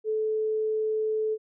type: tone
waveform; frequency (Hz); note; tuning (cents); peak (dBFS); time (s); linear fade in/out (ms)
sine; 434.5; A4; -22; -24; 0.04-1.38; 50
effects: none